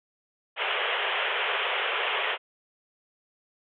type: band-pass noise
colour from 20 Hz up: white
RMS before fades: -28 dBFS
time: 0.56-2.38 s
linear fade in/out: 50 ms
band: 390 to 3300 Hz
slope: 96 dB/octave
effects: none